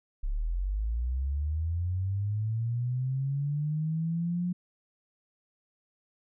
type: linear sweep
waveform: sine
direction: up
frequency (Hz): 32.76 to 180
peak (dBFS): -27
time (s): 0.23-4.53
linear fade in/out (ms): 10
effects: none